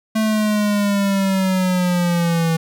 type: linear sweep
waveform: square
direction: down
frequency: 220 to 162.6 Hz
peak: -16 dBFS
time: 0.15-2.57 s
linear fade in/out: 10 ms
effects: none